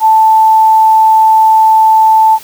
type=tone; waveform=sine; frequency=880 Hz; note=A5; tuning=in tune; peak=-3 dBFS; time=0-2.39 s; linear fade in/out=50 ms; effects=white hiss -34 dBFS RMS until 2.43 s